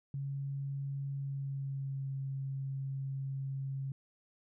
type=tone with pitch glide; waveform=sine; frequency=138.59 to 135.74 Hz; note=C#3 to C#3; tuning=0 to -36 cents; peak=-35 dBFS; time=0.14-3.92 s; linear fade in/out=2 ms; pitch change=-36 cents; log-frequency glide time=1.13-2.14 s; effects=none